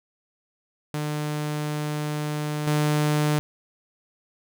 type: tone with level steps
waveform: sawtooth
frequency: 150 Hz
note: D3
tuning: 37 cents sharp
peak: -22 / -16 dBFS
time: 0.94-3.39 s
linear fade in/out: 0 ms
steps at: 2.67 s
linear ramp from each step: 2 ms
effects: none